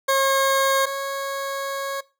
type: tone pair in turn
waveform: 20% pulse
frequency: 541 / 549.8 Hz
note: C#5 / C#5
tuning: -42 / -14 cents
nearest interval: unison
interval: 28 cents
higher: second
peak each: -12 / -21 dBFS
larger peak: first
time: 0.08-0.86 / 0.86-2.01 s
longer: second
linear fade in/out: 10 ms
effects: noise-tail reverb RT60 0.3 s tail -21 dB re dry